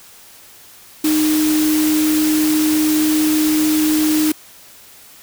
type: tone in noise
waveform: sine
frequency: 308.1 Hz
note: D#4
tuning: 17 cents flat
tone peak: -13 dBFS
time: 1.04-4.32 s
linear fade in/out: 5 ms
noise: white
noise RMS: -23 dBFS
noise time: 1.04-4.32 s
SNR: +7 dB
effects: white hiss -43 dBFS RMS until 5.22 s